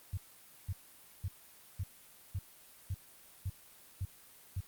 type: tone bursts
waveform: sine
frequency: 93.5 Hz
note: F#2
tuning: 19 cents sharp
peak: -33 dBFS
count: 9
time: 0.13-4.606 s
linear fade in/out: 5 ms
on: 44 ms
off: 510 ms
effects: white hiss -58 dBFS RMS until 4.67 s + Opus 32 kbps